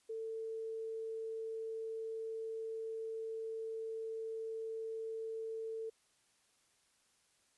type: tone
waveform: sine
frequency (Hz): 446.6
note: A4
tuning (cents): +26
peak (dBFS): -39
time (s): 0.09-5.9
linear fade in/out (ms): 10
effects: white hiss -73 dBFS RMS until 7.57 s + resampled to 24000 Hz